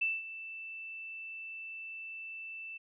sine tone with ADSR envelope, 2655 Hz, E7, 12 cents sharp, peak -27 dBFS, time 0.01-2.78 s, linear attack 10 ms, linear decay 200 ms, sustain -14 dB, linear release 14 ms, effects none

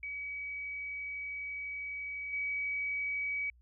sine tone with level steps, 2273 Hz, C#7, 43 cents sharp, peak -37 / -32 dBFS, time 0.03-3.5 s, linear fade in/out 2 ms, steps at 2.33 s, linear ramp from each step 2 ms, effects added 60 Hz sine -59 dBFS peak until 3.61 s

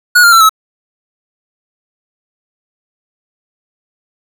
square tone with pitch steps, 1454 / 1398 / 1344.1 / 1292.4 Hz, F#6 / F6 / E6 / E6, -31 / +1 / +33 / -35 cents, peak -4 dBFS, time 0.15-0.494 s, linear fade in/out 10 ms, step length 86 ms, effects 7-bit

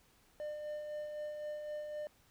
triangle tone with tremolo, 600 Hz, D5, 37 cents sharp, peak -36 dBFS, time 0.4-2.07 s, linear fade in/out 0 ms, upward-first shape sine, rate 3.9 Hz, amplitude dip 35%, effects pink hiss -68 dBFS RMS until 2.3 s

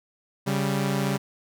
sawtooth tone pair together, 138.59 / 196 Hz, C#3 / G3, 0 / 0 cents, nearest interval tritone, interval 600 cents, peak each -22 dBFS, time 0.46-1.18 s, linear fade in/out 20 ms, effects none

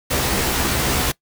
pink noise with comb filter, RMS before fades -20 dBFS, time 0.1-1.12 s, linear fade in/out 10 ms, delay 15 ms, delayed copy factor +0.7, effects noise-tail reverb RT60 0.1 s tail -21 dB re dry

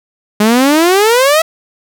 sawtooth exponential sweep, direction up, 204.9 to 659.3 Hz, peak -3 dBFS, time 0.4-1.42 s, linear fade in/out 5 ms, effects none

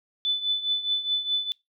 sine tone with tremolo, 3499 Hz, A7, 10 cents flat, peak -20 dBFS, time 0.25-1.52 s, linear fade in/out 0 ms, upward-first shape triangle, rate 4.8 Hz, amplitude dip 80%, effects noise-tail reverb RT60 0.2 s tail -24 dB re dry

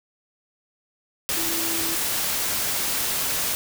sine tone in noise, 329.6 Hz, E4, in tune, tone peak -32 dBFS, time 1.37-1.95 s, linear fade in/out 0 ms, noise white, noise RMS -25 dBFS, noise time 1.29-3.55 s, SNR -10 dB, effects none

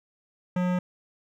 sine tone with hard clipping, 180.3 Hz, F#3, 45 cents flat, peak -25 dBFS, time 0.56-0.79 s, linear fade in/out 5 ms, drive 18 dB, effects none

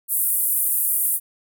white band-pass noise, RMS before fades -21 dBFS, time 0.08-1.2 s, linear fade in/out 50 ms, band 9300 to 16000 Hz, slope 48 dB/octave, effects none

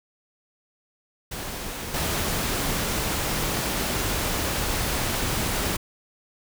pink noise with level steps, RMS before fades -33 / -26 dBFS, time 1.31-5.77 s, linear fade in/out 10 ms, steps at 1.94 s, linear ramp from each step 5 ms, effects none

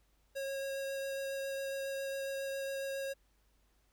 square tone with vibrato, 545 Hz, C#5, 29 cents flat, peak -37 dBFS, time 0.35-3.14 s, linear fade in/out 20 ms, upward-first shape sine, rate 7.3 Hz, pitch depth 8 cents each way, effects added 50 Hz sine -70 dBFS peak until 3.92 s + pink hiss -75 dBFS RMS until 3.92 s

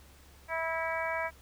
harmonic tone, 326.2 Hz, E4, 18 cents flat, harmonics 2 / 3 / 4 / 5 / 6 / 7, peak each -35 / -36 / -41 / -38 / -40 / -38 dBFS, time 0.48-1.31 s, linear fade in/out 50 ms, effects added 69 Hz sine -56 dBFS peak until 1.41 s + pink hiss -59 dBFS RMS until 1.41 s

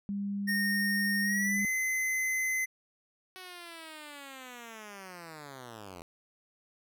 sine tone, 200.6 Hz, G3, 40 cents sharp, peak -31 dBFS, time 0.09-1.65 s, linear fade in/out 0 ms
square tone with pitch glide, 1844 to 2046 Hz, A#6 to C7, -19 to -39 cents, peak -29 dBFS, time 0.47-2.66 s, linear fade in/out 20 ms, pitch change +180 cents, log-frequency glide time 1.22-1.64 s
5% pulse linear sweep, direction down, 374.8 to 82.41 Hz, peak -33 dBFS, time 3.36-6.02 s, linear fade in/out 0 ms
effects none

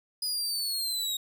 sawtooth linear sweep, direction down, 4990 to 3759 Hz, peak -26 dBFS, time 0.22-1.17 s, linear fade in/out 5 ms, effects none

